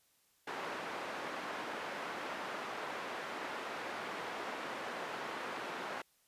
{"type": "band-pass noise", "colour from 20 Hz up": "white", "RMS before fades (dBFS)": -42, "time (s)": [0.47, 6.02], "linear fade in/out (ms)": 5, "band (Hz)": [280, 1500], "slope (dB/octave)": 12, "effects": ["white hiss -72 dBFS RMS until 6.27 s", "resampled to 32000 Hz"]}